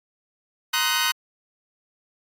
15% pulse chord, C half-diminished seventh, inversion third, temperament just, 941.9 / 1046.5 / 1255.8 / 1507 Hz, Bb5 / C6 / Eb6 / Gb6, +18 / 0 / +16 / +31 cents, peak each -21 / -22 / -21 / -17 dBFS, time 0.73-1.12 s, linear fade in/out 10 ms, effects AAC 48 kbps

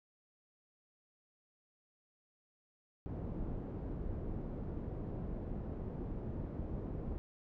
pink low-pass noise, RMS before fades -41 dBFS, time 3.06-7.18 s, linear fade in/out 0 ms, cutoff 410 Hz, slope 12 dB/octave, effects none

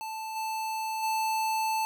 square tone with level steps, 880 Hz, A5, in tune, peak -35 / -31 / -27 dBFS, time 0.01-1.85 s, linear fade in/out 0 ms, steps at 0.35 / 1.02 s, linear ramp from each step 20 ms, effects none

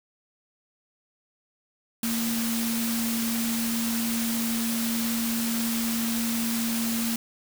sine tone in noise, 230 Hz, A#3, 23 cents flat, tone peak -26 dBFS, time 2.03-7.16 s, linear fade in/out 2 ms, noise white, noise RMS -31 dBFS, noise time 2.03-7.16 s, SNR +2 dB, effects none

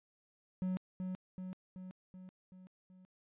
triangle tone with echo, 185 Hz, F#3, in tune, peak -31 dBFS, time 0.62-0.77 s, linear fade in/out 0 ms, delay 380 ms, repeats 6, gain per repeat -4 dB, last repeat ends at 3.05 s, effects resampled to 8000 Hz

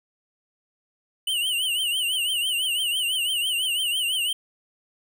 square tone with vibrato, 2951 Hz, F#7, 5 cents flat, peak -23 dBFS, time 1.27-4.33 s, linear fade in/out 5 ms, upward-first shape triangle, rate 6 Hz, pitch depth 140 cents each way, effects none

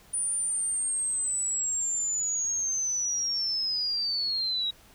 sine linear sweep, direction down, 9490 to 3816 Hz, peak -26 dBFS, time 0.13-4.71 s, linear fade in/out 10 ms, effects pink hiss -56 dBFS RMS until 4.94 s

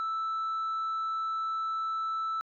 sine tone, 1318.5 Hz, E6, in tune, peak -27 dBFS, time 0-2.41 s, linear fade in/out 0 ms, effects tanh soft clip ceiling -28 dBFS

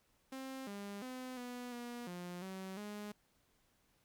sawtooth tone with pitch steps, 264.8 / 201.5 / 255.3 / 245.8 / 240.4 / 177.2 / 189.7 / 207.9 Hz, C4 / G3 / C4 / B3 / B3 / F3 / F#3 / G#3, +21 / +48 / -42 / -8 / -46 / +25 / +43 / +2 cents, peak -40 dBFS, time 0.32-3.12 s, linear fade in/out 5 ms, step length 350 ms, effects pink hiss -75 dBFS RMS until 4.04 s

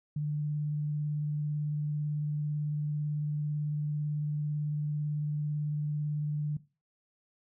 sine tone with vibrato, 149 Hz, D3, 25 cents sharp, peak -29 dBFS, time 0.16-6.57 s, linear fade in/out 5 ms, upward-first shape sine, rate 18 Hz, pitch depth 13 cents each way, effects noise-tail reverb RT60 0.3 s tail -17 dB re dry

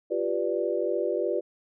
sine chord, G dominant seventh, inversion third, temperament equal, 349.2 / 392 / 493.9 / 587.3 Hz, F4 / G4 / B4 / D5, 0 / 0 / 0 / 0 cents, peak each -30 dBFS, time 0.1-1.41 s, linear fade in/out 20 ms, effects none

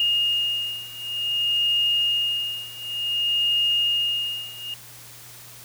sine beating tone pair, 2843 / 2843.55 Hz, F7 / F7, +30 / +31 cents, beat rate 0.55 Hz, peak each -25 / -23 dBFS, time 0-4.74 s, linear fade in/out 2 ms, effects added 120 Hz sine -51 dBFS peak until 5.64 s + white hiss -44 dBFS RMS until 5.64 s

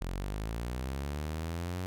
sawtooth linear sweep, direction up, 42.17 to 92.5 Hz, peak -30 dBFS, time 0.01-1.86 s, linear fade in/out 0 ms, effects none

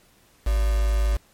sine tone with quantisation, 52.7 Hz, G#1, 26 cents sharp, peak -18 dBFS, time 0.46-1.17 s, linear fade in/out 10 ms, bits 5, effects pink hiss -58 dBFS RMS until 1.33 s + MP3 64 kbps

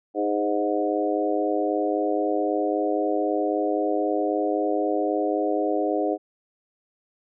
harmonic tone with a mistuned harmonic, 103.83 Hz, G#2, in tune, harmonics 3 / 4 / 5 / 6 / 7, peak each -26 / -27 / -28 / -29 / -29 dBFS, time 0.14-6.18 s, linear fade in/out 50 ms, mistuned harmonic 4, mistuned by -21 cents, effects none

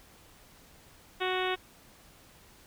harmonic tone, 370 Hz, F#4, in tune, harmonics 1 / 2 / 3 / 4 / 5 / 6 / 7 / 8 / 9 / 10, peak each -32 / -35 / -37 / -38 / -39 / -40 / -40 / -41 / -42 / -42 dBFS, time 1.2-1.56 s, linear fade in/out 20 ms, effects pink hiss -57 dBFS RMS until 2.66 s

